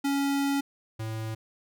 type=tone pair in turn; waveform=square; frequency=279.1 / 110.76 Hz; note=C#4 / A2; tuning=+12 / +12 cents; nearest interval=octave + major third; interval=1600 cents; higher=first; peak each=-25 / -32 dBFS; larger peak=first; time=0.04-0.61 / 0.99-1.35 s; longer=first; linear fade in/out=10 ms; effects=none